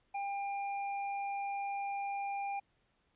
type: tone with tanh clipping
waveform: sine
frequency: 799 Hz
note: G5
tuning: 33 cents sharp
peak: -37 dBFS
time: 0.14-2.6 s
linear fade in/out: 10 ms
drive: 16 dB
effects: pink hiss -75 dBFS RMS until 3.15 s + resampled to 8000 Hz